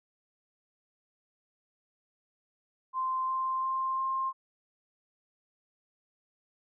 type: tone with pitch steps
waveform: sine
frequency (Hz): 1041 / 1047 / 1053.1 / 1059.2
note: C6 / C6 / C6 / C6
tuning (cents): -9 / +1 / +11 / +21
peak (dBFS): -28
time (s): 2.93-4.33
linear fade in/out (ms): 50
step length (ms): 350
effects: none